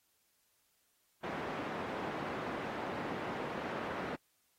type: band-pass noise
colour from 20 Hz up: pink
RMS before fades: -40 dBFS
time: 1.23-4.16 s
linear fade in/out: 10 ms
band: 220 to 1600 Hz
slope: 12 dB/octave
effects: white hiss -75 dBFS RMS until 4.58 s + AAC 48 kbps